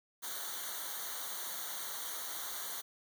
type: noise with comb filter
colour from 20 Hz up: white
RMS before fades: -41 dBFS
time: 0.22-2.82 s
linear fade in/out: 20 ms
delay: 0.39 ms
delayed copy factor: -0.95
effects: none